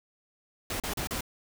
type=noise bursts; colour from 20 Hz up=pink; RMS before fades=-33 dBFS; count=4; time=0.7-1.208 s; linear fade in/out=2 ms; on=100 ms; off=36 ms; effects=none